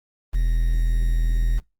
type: tone with quantisation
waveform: triangle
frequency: 41.2 Hz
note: E1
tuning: in tune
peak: -15 dBFS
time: 0.33-1.6 s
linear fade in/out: 20 ms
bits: 7
effects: noise-tail reverb RT60 0.2 s tail -24 dB re dry + Opus 24 kbps